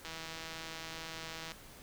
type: click train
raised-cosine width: 0.2 ms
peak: -26 dBFS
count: 239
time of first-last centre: 0.05-1.519 s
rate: 162 Hz
effects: pink hiss -54 dBFS RMS until 1.82 s